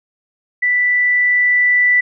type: tone with level ramp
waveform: sine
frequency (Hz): 1975.5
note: B6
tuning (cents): 0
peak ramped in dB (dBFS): -12 to -9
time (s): 0.62-2.01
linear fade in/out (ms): 10
effects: none

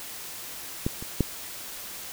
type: clicks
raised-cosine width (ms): 3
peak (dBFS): -12 / -24 / -8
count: 3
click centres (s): 0.865 / 1.025 / 1.207
effects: white hiss -39 dBFS RMS until 2.12 s

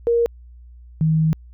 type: tone pair in turn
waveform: sine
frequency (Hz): 469.3 / 158.25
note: A#4 / D#3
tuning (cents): +12 / +30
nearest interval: octave + perfect fifth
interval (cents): 1882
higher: first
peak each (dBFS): -14 / -14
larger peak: neither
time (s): 0.07-0.26 / 1.01-1.33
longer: second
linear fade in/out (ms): 0
effects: added 60 Hz sine -40 dBFS peak until 1.53 s

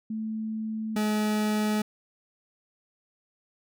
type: tone pair in turn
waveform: sine / 40% pulse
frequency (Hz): 219.1 / 212.5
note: A3 / G#3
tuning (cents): -7 / +40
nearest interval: minor second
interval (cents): 53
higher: first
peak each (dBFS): -29 / -23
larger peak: second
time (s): 0.1-0.96 / 0.96-1.82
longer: neither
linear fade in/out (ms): 5
effects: none

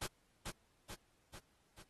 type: noise with echo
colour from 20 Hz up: pink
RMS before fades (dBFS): -41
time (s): 0.01-0.07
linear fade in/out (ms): 10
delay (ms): 440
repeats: 4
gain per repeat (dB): -4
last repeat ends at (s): 1.83
effects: pink hiss -75 dBFS RMS until 1.89 s + AAC 32 kbps

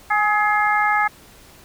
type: harmonic tone with a mistuned harmonic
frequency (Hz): 422.2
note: G#4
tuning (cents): +29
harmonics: 2 / 3 / 4 / 5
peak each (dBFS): -19 / -21 / -22 / -23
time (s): 0.1-1.08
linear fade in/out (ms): 10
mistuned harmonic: 2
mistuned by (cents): -20
effects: pink hiss -47 dBFS RMS until 1.64 s

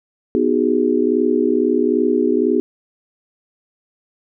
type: chord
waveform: sine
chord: G# minor seventh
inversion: first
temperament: just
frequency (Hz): 249.2 / 311.5 / 373.8 / 415.3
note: B3 / D#4 / F#4 / G#4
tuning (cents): +16 / +2 / +18 / 0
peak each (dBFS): -19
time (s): 0.35-2.6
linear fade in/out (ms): 0
effects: none

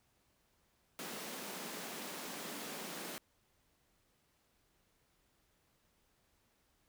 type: high-pass noise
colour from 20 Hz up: pink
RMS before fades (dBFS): -45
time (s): 0.99-3.18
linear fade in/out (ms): 0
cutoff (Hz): 170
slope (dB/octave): 48
effects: pink hiss -75 dBFS RMS until 6.88 s

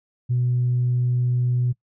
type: tone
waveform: sine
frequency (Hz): 123.47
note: B2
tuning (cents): 0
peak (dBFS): -17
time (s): 0.29-1.73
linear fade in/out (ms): 20
effects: noise-tail reverb RT60 0.1 s tail -22 dB re dry + tanh soft clip ceiling -14 dBFS

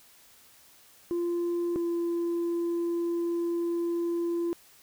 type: tone pair in turn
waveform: sine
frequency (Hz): 345.4 / 341.4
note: F4 / F4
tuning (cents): -19 / -39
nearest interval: unison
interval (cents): 20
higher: first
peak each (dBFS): -24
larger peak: neither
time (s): 1.11-1.76 / 1.76-4.53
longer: second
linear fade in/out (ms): 0
effects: tanh soft clip ceiling -25 dBFS + white hiss -57 dBFS RMS until 4.82 s

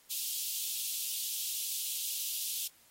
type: high-pass noise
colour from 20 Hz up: white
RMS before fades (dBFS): -36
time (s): 0.1-2.68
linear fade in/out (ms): 10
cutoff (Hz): 2800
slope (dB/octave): 48
effects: white hiss -63 dBFS RMS until 2.9 s + AAC 48 kbps

